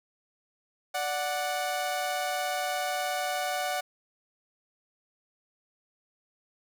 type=tone pair together; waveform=sawtooth; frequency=587.3 / 738.3 Hz; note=D5 / F#5; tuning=0 / -4 cents; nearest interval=major third; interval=396 cents; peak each=-30 / -26 dBFS; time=0.94-3.81 s; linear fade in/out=10 ms; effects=none